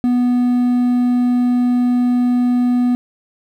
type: tone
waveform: triangle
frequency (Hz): 245.9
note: B3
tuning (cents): -7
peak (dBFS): -10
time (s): 0.04-2.95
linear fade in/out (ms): 0
effects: 8-bit